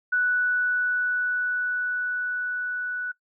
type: tone with level ramp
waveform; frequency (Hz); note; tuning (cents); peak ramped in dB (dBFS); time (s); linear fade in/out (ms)
sine; 1480; F#6; 0; -19 to -27; 0.12-3.12; 10
effects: noise-tail reverb RT60 0.1 s tail -19 dB re dry